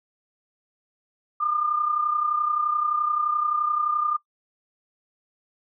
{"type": "tone pair together", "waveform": "sine", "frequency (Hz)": [1200, 1231.6], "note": ["D6", "D#6"], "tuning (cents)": [37, -18], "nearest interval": "unison", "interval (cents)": 45, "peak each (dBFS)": [-22, -29], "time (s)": [1.4, 4.17], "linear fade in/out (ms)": 10, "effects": ["noise-tail reverb RT60 0.1 s tail -20 dB re dry"]}